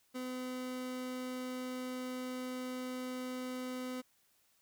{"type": "tone", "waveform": "30% pulse", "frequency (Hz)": 253.8, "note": "B3", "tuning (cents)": 47, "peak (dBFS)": -36, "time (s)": [0.14, 4.02], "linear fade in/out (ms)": 20, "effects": ["white hiss -72 dBFS RMS until 4.61 s"]}